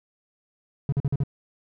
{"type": "tone bursts", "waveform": "triangle", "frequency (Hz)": 139.3, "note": "C#3", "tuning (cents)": 9, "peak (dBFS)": -18, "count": 5, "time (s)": [0.89, 1.236], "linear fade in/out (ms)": 2, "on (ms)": 34, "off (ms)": 44, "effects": []}